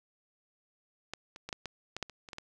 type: clicks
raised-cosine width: 0.2 ms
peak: -20 / -29 / -23 / -18 / -21 / -20 / -16 / -30 / -30 / -25 / -24 dBFS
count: 11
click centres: 1.136 / 1.361 / 1.49 / 1.528 / 1.657 / 1.966 / 2.027 / 2.097 / 2.288 / 2.332 / 2.384 s
effects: none